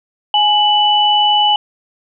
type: tone pair together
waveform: sine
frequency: 836 / 2975 Hz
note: G#5 / F#7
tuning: +11 / +9 cents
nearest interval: octave + minor seventh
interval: 2198 cents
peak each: -12 dBFS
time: 0.34-1.56 s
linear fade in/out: 2 ms
effects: none